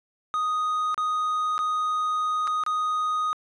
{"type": "tone with dropouts", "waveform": "triangle", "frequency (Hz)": 1244.5, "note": "D#6", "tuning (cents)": 0, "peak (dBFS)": -21, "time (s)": [0.34, 3.33], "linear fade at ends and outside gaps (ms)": 0, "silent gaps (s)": [[0.944, 0.978], [1.58, 1.59], [2.472, 2.476], [2.637, 2.664]], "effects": ["resampled to 22050 Hz"]}